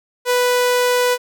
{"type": "tone", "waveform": "sawtooth", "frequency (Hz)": 493.9, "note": "B4", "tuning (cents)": 0, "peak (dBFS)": -10, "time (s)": [0.25, 1.18], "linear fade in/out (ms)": 50, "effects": []}